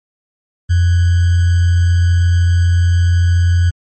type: tone with sample-and-hold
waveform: sine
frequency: 87.31 Hz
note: F2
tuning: in tune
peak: -8 dBFS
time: 0.69-3.71 s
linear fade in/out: 20 ms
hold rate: 1575 Hz
effects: MP3 32 kbps